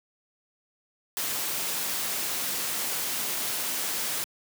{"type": "noise", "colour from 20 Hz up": "white", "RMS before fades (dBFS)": -30, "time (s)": [1.17, 4.24], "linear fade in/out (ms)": 0, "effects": ["high-pass 150 Hz 12 dB/octave"]}